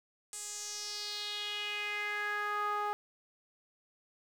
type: tone with band-pass filter sweep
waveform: sawtooth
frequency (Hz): 415.3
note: G#4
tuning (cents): 0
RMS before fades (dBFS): -37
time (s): 0.33-2.93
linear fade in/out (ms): 0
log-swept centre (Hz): 8200 to 1000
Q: 3.7
effects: 10-bit